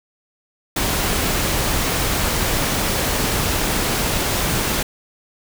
pink noise, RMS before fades -20 dBFS, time 0.76-4.83 s, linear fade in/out 5 ms, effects none

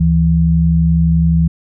sine tone pair together, 73 / 164.73 Hz, D2 / E3, -10 / -1 cents, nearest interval octave + major second, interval 1409 cents, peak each -14 / -10 dBFS, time 0-1.48 s, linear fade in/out 10 ms, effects none

